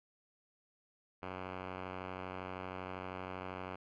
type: tone with low-pass filter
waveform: 5% pulse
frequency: 92.7 Hz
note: F#2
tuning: 4 cents sharp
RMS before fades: -44 dBFS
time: 1.22-3.76 s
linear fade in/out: 10 ms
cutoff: 2000 Hz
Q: 2.2
effects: none